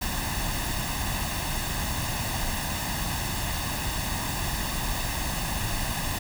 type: noise with comb filter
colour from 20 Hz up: pink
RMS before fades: -29 dBFS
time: 0.01-6.19 s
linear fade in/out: 10 ms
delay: 1.1 ms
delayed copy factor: +0.65
effects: none